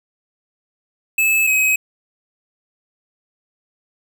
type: tone pair in turn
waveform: square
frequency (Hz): 2606 / 2539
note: E7 / D#7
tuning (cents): -20 / +34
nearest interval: unison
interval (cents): 46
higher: first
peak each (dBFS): -14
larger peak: neither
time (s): 1.18-1.47 / 1.47-1.76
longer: neither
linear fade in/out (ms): 5
effects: none